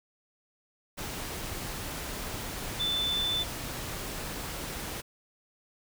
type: tone in noise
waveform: sine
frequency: 3520 Hz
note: A7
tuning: in tune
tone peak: -27 dBFS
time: 2.79-3.44 s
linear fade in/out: 20 ms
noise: pink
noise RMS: -37 dBFS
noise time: 0.97-5.02 s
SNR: +7 dB
effects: none